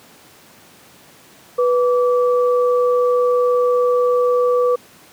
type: tone pair together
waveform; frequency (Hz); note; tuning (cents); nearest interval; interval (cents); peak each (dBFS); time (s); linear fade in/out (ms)
sine; 492.5 / 1156.6; B4 / D6; -5 / -27; octave + minor third; 1478; -13 / -22; 1.58-4.76; 10
effects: pink hiss -46 dBFS RMS until 5.12 s + high-pass 150 Hz 12 dB/octave